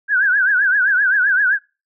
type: tone with vibrato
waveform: sine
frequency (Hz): 1568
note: G6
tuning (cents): 0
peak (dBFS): -12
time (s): 0.08-1.59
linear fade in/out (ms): 50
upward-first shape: triangle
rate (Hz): 7.7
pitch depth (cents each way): 160
effects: noise-tail reverb RT60 0.3 s tail -26 dB re dry